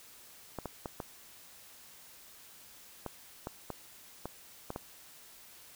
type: clicks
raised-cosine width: 1 ms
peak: -23 dBFS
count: 10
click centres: 0.587 / 0.657 / 0.858 / 1.002 / 3.063 / 3.471 / 3.703 / 4.256 / 4.704 / 4.761 s
effects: white hiss -55 dBFS RMS until 5.75 s